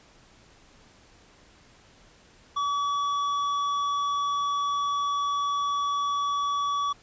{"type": "tone with tanh clipping", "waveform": "sine", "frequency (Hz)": 1141, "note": "C#6", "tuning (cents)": 50, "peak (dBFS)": -26, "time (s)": [2.56, 6.93], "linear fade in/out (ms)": 10, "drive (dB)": 10, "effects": ["pink hiss -56 dBFS RMS until 7.02 s", "resampled to 16000 Hz"]}